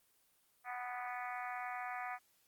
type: harmonic tone with a mistuned harmonic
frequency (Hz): 246.9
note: B3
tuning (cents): 0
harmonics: 3 / 4 / 5 / 6 / 7 / 8 / 9 / 10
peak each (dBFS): -43 / -50 / -47 / -52 / -50 / -50 / -51 / -58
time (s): 0.64-2.19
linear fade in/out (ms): 50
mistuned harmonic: 10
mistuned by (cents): -25
effects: white hiss -73 dBFS RMS until 2.47 s + Opus 24 kbps